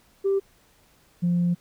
sine tone pair in turn, 392 / 174.62 Hz, G4 / F3, 0 / 0 cents, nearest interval octave + major second, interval 1400 cents, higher first, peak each -18 dBFS, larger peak neither, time 0.24-0.4 / 1.22-1.55 s, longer second, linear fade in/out 20 ms, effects tanh soft clip ceiling -16 dBFS + pink hiss -60 dBFS RMS until 1.6 s

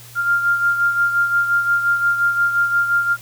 sine beating tone pair, 1396.9 / 1402.6 Hz, F6 / F6, 0 / +7 cents, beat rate 5.7 Hz, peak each -15 / -23 dBFS, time 0.15-3.17 s, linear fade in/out 50 ms, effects added 119 Hz sine -42 dBFS peak until 3.21 s + white hiss -42 dBFS RMS until 3.21 s

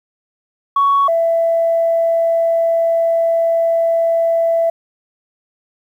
sine tone pair in turn, 1116 / 665.4 Hz, C#6 / E5, +11 / +16 cents, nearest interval major sixth, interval 895 cents, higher first, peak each -9 / -11 dBFS, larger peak first, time 0.76-1.08 / 1.08-4.7 s, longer second, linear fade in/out 5 ms, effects tanh soft clip ceiling -6 dBFS + 8-bit

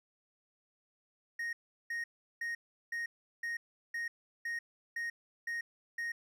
triangle tone bursts, 1864.7 Hz, A#6, in tune, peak -33 dBFS, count 10, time 1.39-6.12 s, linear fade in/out 5 ms, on 140 ms, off 370 ms, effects none

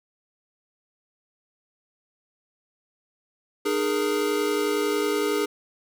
square chord, D# suspended fourth, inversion none, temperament equal with one note detuned, 303.5 / 415.3 / 466.2 Hz, D#4 / G#4 / A#4, -43 / 0 / 0 cents, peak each -29 / -25 / -30 dBFS, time 3.65-5.46 s, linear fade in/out 10 ms, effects none

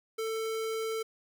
square tone, 444.6 Hz, A4, 18 cents sharp, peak -32 dBFS, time 0.18-1.03 s, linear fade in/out 10 ms, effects none

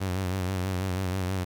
sawtooth tone with vibrato, 93.2 Hz, F#2, 13 cents sharp, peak -23 dBFS, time 0-1.45 s, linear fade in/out 20 ms, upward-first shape sine, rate 6.2 Hz, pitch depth 64 cents each way, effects 9-bit

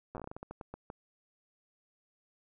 slowing click train, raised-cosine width 1 ms, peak -28 dBFS, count 15, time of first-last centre 0.15-0.901 s, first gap 8 ms, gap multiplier 1.26, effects none

